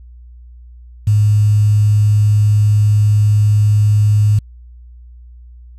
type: tone with quantisation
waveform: sine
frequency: 105 Hz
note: G#2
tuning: 19 cents sharp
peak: -8 dBFS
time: 1.07-4.39 s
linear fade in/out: 5 ms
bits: 6
effects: added 60 Hz sine -35 dBFS peak until 5.78 s + resampled to 32000 Hz